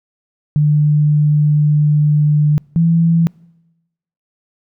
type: tone pair in turn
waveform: sine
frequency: 149.3 / 166.28 Hz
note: D3 / E3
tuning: +29 / +15 cents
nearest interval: major second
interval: 186 cents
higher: second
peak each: -9 dBFS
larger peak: neither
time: 0.56-2.58 / 2.76-3.27 s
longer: first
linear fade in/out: 0 ms
effects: noise-tail reverb RT60 1.0 s tail -26 dB re dry